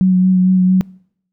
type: tone with vibrato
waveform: sine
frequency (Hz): 185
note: F#3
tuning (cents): 0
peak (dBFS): -8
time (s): 0.01-0.81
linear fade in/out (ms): 0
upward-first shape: sine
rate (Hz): 4.4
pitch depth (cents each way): 18
effects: noise-tail reverb RT60 0.7 s tail -25 dB re dry